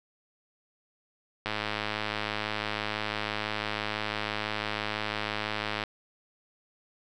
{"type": "click train", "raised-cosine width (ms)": 0.3, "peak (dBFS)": -14, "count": 465, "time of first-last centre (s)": [1.46, 5.837], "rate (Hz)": 106, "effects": []}